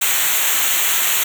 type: noise with comb filter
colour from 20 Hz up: white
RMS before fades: -17 dBFS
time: 0.01-1.24 s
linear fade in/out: 10 ms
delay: 0.2 ms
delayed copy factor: -0.85
effects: none